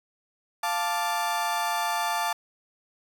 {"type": "chord", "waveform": "35% pulse", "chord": "D minor", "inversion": "first", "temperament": "equal", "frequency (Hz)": [698.5, 880, 1174.7], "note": ["F5", "A5", "D6"], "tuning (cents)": [0, 0, 0], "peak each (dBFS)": [-29, -26, -30], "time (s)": [0.63, 2.33], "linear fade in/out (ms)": 5, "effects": []}